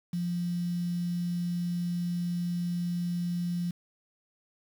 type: tone with quantisation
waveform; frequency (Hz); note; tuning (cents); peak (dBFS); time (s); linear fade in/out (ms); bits
sine; 174.61; F3; 0; -28; 0.13-3.71; 5; 8
effects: none